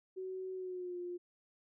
sine tone with pitch glide, 374.8 to 353.8 Hz, F#4 to F4, +22 to +23 cents, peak -39 dBFS, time 0.16-1.18 s, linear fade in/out 20 ms, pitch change -99 cents, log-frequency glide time 0.54-0.98 s, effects none

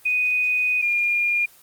sine tone pair in turn, 2489 / 2415 Hz, D#7 / D7, 0 / +48 cents, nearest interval minor second, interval 52 cents, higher first, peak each -18 dBFS, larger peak neither, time 0.05-0.82 / 0.82-1.46 s, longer first, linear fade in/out 10 ms, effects white hiss -51 dBFS RMS until 1.62 s + Opus 24 kbps

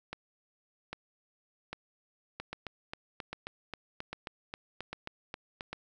two click trains, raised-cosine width 0.3 ms, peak -22 / -22 dBFS, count 13 / 8, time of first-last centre 2.4-5.609 / 0.13-5.73 s, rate 3.74 / 1.25 Hz, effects none

